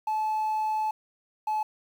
triangle tone pair in turn, 865 / 860 Hz, A5 / A5, -30 / -40 cents, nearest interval unison, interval 10 cents, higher first, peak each -22 dBFS, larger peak neither, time 0.07-0.91 / 1.47-1.63 s, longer first, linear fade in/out 5 ms, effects tanh soft clip ceiling -20 dBFS + 9-bit

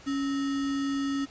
sine tone with sample-and-hold, 277.2 Hz, C#4, in tune, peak -26 dBFS, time 0.06-1.26 s, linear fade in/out 20 ms, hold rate 1575 Hz, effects pink hiss -51 dBFS RMS until 1.3 s + resampled to 16000 Hz

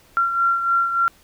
sine beating tone pair, 1371 / 1374.4 Hz, F6 / F6, -32 / -28 cents, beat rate 3.4 Hz, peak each -17 / -25 dBFS, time 0.17-1.08 s, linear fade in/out 0 ms, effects pink hiss -53 dBFS RMS until 1.23 s

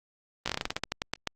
slowing click train, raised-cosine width 0.2 ms, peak -11 dBFS, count 15, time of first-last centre 0.46-1.273 s, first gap 16 ms, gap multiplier 1.18, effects Opus 24 kbps

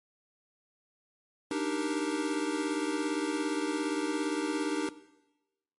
square chord, Eb major seventh, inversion third, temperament equal, 293.7 / 311.1 / 392 / 466.2 Hz, D4 / Eb4 / G4 / Bb4, 0 / 0 / 0 / 0 cents, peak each -34 / -35 / -37 / -39 dBFS, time 1.51-4.89 s, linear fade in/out 2 ms, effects noise-tail reverb RT60 1.0 s tail -17 dB re dry + MP3 48 kbps

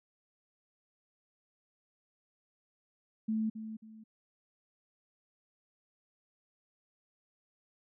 sine tone with echo, 219.3 Hz, A3, 6 cents flat, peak -29 dBFS, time 3.28-3.5 s, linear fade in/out 10 ms, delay 270 ms, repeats 2, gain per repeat -10 dB, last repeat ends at 4.04 s, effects none

